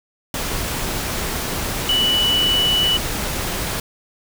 sine tone in noise, 2960 Hz, F#7, in tune, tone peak -15 dBFS, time 1.89-2.97 s, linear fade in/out 2 ms, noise pink, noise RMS -24 dBFS, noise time 0.34-3.8 s, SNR +6 dB, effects none

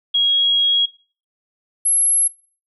sine tone pair in turn, 3299 / 11076 Hz, G#7 / F9, -12 / -15 cents, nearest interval octave + major sixth, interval 2097 cents, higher second, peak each -13 dBFS, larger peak neither, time 0.14-0.86 / 1.85-2.28 s, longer first, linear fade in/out 10 ms, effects noise-tail reverb RT60 0.4 s tail -21 dB re dry

